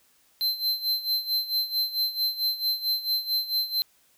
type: tone with tremolo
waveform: square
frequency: 4100 Hz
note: C8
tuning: 36 cents flat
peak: -22 dBFS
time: 0.41-3.82 s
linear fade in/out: 0 ms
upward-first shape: sine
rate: 4.5 Hz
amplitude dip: 80%
effects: white hiss -63 dBFS RMS until 4.17 s